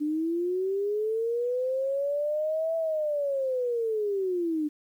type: linear two-way sweep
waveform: sine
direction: up then down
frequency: 293.7 to 659.3 to 293.7 Hz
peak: -25 dBFS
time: 0-4.69 s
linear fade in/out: 20 ms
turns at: 2.76 s
effects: 10-bit